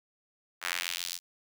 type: tone with high-pass filter sweep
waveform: sawtooth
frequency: 87.31 Hz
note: F2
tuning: in tune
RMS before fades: -35 dBFS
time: 0.61-1.2 s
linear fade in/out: 50 ms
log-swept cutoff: 1500 to 5200 Hz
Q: 1.4
effects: none